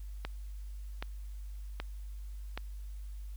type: click train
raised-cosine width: 0.3 ms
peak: -21 dBFS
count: 4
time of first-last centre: 0.25-2.576 s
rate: 1.29 Hz
effects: added 50 Hz sine -40 dBFS peak until 3.36 s + white hiss -65 dBFS RMS until 3.36 s